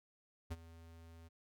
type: tone with ADSR envelope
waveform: square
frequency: 82.7 Hz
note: E2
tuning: 6 cents sharp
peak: -38 dBFS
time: 0.5-1.29 s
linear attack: 18 ms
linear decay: 36 ms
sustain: -17 dB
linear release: 21 ms
effects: none